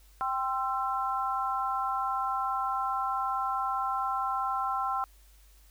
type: chord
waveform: sine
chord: C major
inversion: second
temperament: equal with one note detuned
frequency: 784 / 1046.5 / 1337.7 Hz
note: G5 / C6 / E6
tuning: 0 / 0 / +25 cents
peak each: -32 dBFS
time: 0.21-5.04 s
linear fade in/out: 0 ms
effects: added 50 Hz sine -55 dBFS peak until 5.7 s + white hiss -63 dBFS RMS until 5.7 s